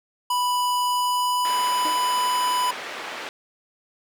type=tone with pitch glide; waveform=square; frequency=987.8 to 994.1 Hz; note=B5 to B5; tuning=0 to +11 cents; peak=-21 dBFS; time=0.3-2.71 s; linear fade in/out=5 ms; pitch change=+11 cents; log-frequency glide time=0.85-2.04 s
type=band-pass noise; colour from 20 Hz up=white; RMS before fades=-34 dBFS; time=1.45-3.29 s; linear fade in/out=0 ms; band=380 to 2300 Hz; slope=12 dB/octave
type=tone with exponential decay; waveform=25% pulse; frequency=308.6 Hz; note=D#4; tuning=14 cents flat; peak=-24 dBFS; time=1.85-2.08 s; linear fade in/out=1 ms; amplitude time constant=49 ms
effects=none